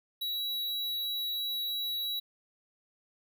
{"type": "tone", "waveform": "square", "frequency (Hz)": 3901, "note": "B7", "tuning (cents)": -22, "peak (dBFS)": -32, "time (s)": [0.21, 2.2], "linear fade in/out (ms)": 10, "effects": []}